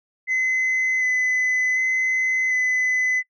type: tone with vibrato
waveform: sine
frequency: 2027 Hz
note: B6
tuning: 45 cents sharp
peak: -16 dBFS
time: 0.27-3.23 s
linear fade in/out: 50 ms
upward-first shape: square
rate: 0.67 Hz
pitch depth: 11 cents each way
effects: noise-tail reverb RT60 0.1 s tail -21 dB re dry + tanh soft clip ceiling -17 dBFS